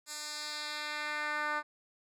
10% pulse tone with band-pass filter sweep, 299.5 Hz, D4, 34 cents sharp, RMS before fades -37 dBFS, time 0.06-1.63 s, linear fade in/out 50 ms, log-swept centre 7400 to 1300 Hz, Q 1.4, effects none

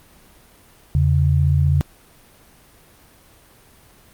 sine tone pair together, 84 / 139.84 Hz, E2 / C#3, +33 / +16 cents, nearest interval major sixth, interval 883 cents, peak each -16 dBFS, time 0.95-1.81 s, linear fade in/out 0 ms, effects pink hiss -50 dBFS RMS until 4.13 s + Opus 32 kbps

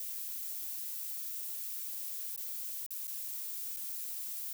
violet noise with dropouts, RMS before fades -40 dBFS, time 0-4.53 s, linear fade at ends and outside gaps 2 ms, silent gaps 2.362-2.376 / 2.864-2.906 / 3.072-3.077 / 3.764-3.769 s, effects none

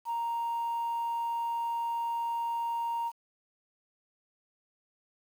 sine tone, 932.3 Hz, A#5, in tune, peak -28 dBFS, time 0.05-3.12 s, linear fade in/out 50 ms, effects tanh soft clip ceiling -26 dBFS + 9-bit

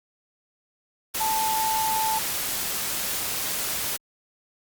sine tone in noise, 880 Hz, A5, in tune, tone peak -23 dBFS, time 1.2-2.19 s, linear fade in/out 10 ms, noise white, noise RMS -28 dBFS, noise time 1.14-3.97 s, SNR +2 dB, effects Opus 48 kbps

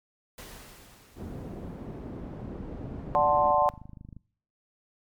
pink noise with exponential decay, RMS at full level -43 dBFS, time 0.38-2.55 s, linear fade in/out 2 ms, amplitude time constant 470 ms
white low-pass noise, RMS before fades -39 dBFS, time 1.15-3.54 s, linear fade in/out 50 ms, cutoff 300 Hz, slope 12 dB/octave
click train, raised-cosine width 5 ms, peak -32 dBFS, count 41, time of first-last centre 2.61-4.166 s, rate 25.7 Hz
sine chord, D dominant seventh, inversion none, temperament equal, 587.3 / 740 / 880 / 1046.5 Hz, D5 / F#5 / A5 / C6, 0 / 0 / 0 / 0 cents, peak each -25 dBFS, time 3.15-3.69 s, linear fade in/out 0 ms
effects noise-tail reverb RT60 0.6 s tail -24 dB re dry + MP3 96 kbps

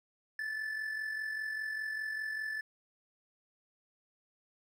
triangle tone with amplitude modulation, 1747 Hz, A6, 13 cents flat, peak -31 dBFS, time 0.39-2.61 s, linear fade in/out 2 ms, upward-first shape sine, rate 45 Hz, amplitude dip 50%, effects none

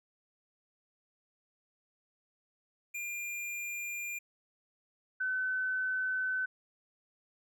square / sine tone pair in turn, 2400 / 1516.5 Hz, D7 / F#6, +37 / +42 cents, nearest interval minor sixth, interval 795 cents, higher first, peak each -37 / -30 dBFS, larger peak second, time 2.94-4.19 / 5.2-6.46 s, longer second, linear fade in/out 10 ms, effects none

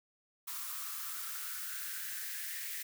blue noise with high-pass filter sweep, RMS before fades -41 dBFS, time 0.47-2.83 s, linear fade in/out 10 ms, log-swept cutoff 1100 to 1900 Hz, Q 6.1, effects none

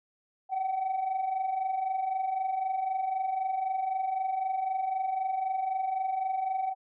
sine tone pair together, 740 / 763.9 Hz, F#5 / G5, 0 / -45 cents, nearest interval minor second, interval 55 cents, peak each -33 / -27 dBFS, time 0.49-6.75 s, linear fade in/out 50 ms, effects tanh soft clip ceiling -24 dBFS

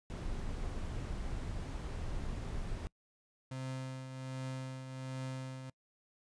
brown noise, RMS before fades -39 dBFS, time 0.1-2.87 s, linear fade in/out 0 ms
35% pulse tone with tremolo, 130.9 Hz, C3, 1 cent sharp, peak -36 dBFS, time 3.51-5.7 s, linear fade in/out 5 ms, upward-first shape triangle, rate 1.3 Hz, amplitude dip 55%
effects noise-tail reverb RT60 0.1 s tail -25 dB re dry + resampled to 22050 Hz

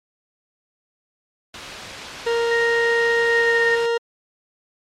white noise, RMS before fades -30 dBFS, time 1.54-3.86 s, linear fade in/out 2 ms
40% pulse tone, 466.2 Hz, A#4, in tune, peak -17 dBFS, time 2.26-3.98 s, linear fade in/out 10 ms
sine tone with pitch glide, 1864.7 to 1846.5 Hz, A#6 to A#6, 0 to -17 cents, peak -17 dBFS, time 2.5-3.77 s, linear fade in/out 20 ms, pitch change -17 cents, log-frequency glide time 3.26-3.61 s
effects low-pass 4000 Hz 12 dB/octave + MP3 64 kbps

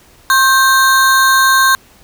square ring-modulated tone, 1318.5 Hz, E6, in tune, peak -5 dBFS, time 0.3-1.75 s, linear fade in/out 0 ms, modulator 248 Hz, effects pink hiss -46 dBFS RMS until 2.03 s

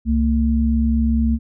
sine tone pair together, 67.52 / 227.1 Hz, C#2 / A#3, -45 / -45 cents, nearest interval octave + major sixth, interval 2100 cents, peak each -17 dBFS, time 0.05-1.39 s, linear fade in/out 50 ms, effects none

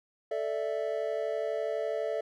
triangle chord, A suspended fourth, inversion none, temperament equal, 440 / 587.3 / 659.3 Hz, A4 / D5 / E5, 0 / 0 / 0 cents, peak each -32 dBFS, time 0.31-2.21 s, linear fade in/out 5 ms, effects none

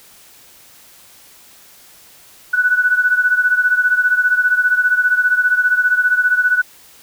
sine beating tone pair, 1480 / 1495 Hz, F#6 / F#6, 0 / +17 cents, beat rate 15 Hz, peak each -13 / -17 dBFS, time 2.53-6.62 s, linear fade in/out 10 ms, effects white hiss -45 dBFS RMS until 7.02 s

